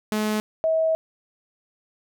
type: tone pair in turn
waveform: sawtooth / sine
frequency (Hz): 213.7 / 643.2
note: G#3 / E5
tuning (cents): +50 / -43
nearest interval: octave + perfect fifth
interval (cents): 1907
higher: second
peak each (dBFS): -18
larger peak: neither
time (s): 0.12-0.4 / 0.64-0.95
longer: second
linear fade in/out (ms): 0
effects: none